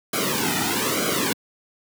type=noise with flanger; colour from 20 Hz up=pink; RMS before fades=-23 dBFS; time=0.13-1.33 s; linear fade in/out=5 ms; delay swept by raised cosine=1.1 to 1.84 ms; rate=1.1 Hz; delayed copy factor=-1; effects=high-pass 150 Hz 12 dB/octave